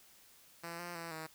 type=tone with pitch steps; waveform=5% pulse; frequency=169 / 174.4 / 167.3 / 158.8 Hz; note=E3 / F3 / E3 / D#3; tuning=+43 / -2 / +26 / +36 cents; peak=-31 dBFS; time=0.63-1.27 s; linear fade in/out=10 ms; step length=160 ms; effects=white hiss -62 dBFS RMS until 1.34 s